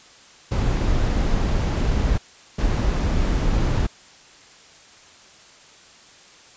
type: noise bursts at uneven times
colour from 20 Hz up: brown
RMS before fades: -20 dBFS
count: 2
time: 0.51-2.18 / 2.58-3.87 s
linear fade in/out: 10 ms
effects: white hiss -48 dBFS RMS until 6.56 s + resampled to 16000 Hz